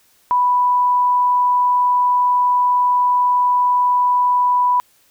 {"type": "tone", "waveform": "sine", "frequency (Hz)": 987.8, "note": "B5", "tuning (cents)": 0, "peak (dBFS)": -12, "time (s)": [0.31, 4.8], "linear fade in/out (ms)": 0, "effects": ["white hiss -56 dBFS RMS until 5.1 s"]}